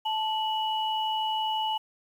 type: tone pair together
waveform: sine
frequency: 874 / 2940 Hz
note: A5 / F#7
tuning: -12 / -12 cents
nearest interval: octave + major sixth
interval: 2100 cents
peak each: -27 / -31 dBFS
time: 0.05-1.78 s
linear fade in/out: 10 ms
effects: 9-bit